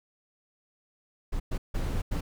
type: noise bursts at uneven times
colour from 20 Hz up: brown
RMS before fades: -29 dBFS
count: 4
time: 1.32-1.4 / 1.51-1.58 / 1.74-2.02 / 2.11-2.21 s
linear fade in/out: 10 ms
effects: none